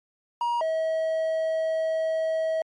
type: tone pair in turn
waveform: triangle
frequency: 950 / 642 Hz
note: A#5 / E5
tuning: +33 / -46 cents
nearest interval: perfect fifth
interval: 679 cents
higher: first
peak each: -21 / -21 dBFS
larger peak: neither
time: 0.41-0.61 / 0.61-2.62 s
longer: second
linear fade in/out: 2 ms
effects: MP3 48 kbps